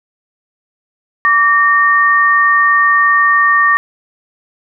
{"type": "tone pair together", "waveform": "sine", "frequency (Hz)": [1157.2, 1837], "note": ["D6", "A#6"], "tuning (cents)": [-26, -26], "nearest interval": "minor sixth", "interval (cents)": 800, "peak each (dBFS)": -10, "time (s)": [1.25, 3.77], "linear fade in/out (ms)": 0, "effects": []}